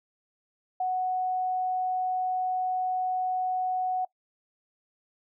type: tone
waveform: sine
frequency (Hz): 740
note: F#5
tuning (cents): 0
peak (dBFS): -25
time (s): 0.8-4.05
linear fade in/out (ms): 5
effects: noise-tail reverb RT60 0.1 s tail -21 dB re dry